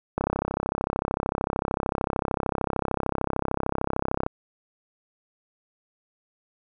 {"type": "click train", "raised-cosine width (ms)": 1, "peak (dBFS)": -10, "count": 137, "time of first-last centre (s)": [0.18, 4.264], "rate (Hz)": 33.3, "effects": []}